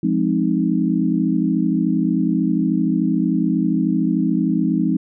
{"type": "chord", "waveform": "sine", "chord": "F minor seventh", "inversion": "none", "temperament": "equal", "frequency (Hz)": [174.61, 207.7, 261.6, 311.1], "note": ["F3", "Ab3", "C4", "Eb4"], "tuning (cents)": [0, 0, 0, 0], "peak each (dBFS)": -21, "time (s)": [0.03, 4.97], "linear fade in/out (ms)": 5, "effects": []}